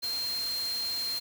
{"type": "tone in noise", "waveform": "sine", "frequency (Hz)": 4186, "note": "C8", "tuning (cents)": 0, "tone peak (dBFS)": -30, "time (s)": [0.02, 1.2], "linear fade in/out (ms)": 20, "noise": "white", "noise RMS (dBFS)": -40, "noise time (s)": [0.02, 1.2], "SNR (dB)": 7, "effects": []}